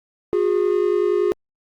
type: tone pair together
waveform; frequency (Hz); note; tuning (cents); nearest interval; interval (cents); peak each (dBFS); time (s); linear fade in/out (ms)
triangle; 360.2 / 410.8; F#4 / G#4; -46 / -19; major second; 227; -17; 0.33-1.32; 0
effects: Opus 32 kbps